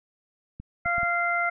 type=clicks; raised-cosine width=5 ms; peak=-26 dBFS; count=4; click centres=0.6 / 0.859 / 0.982 / 1.032 s
type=harmonic tone; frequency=693 Hz; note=F5; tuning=14 cents flat; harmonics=1 / 2 / 3; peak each=-28 / -26 / -27 dBFS; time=0.85-1.5 s; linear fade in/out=10 ms
effects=none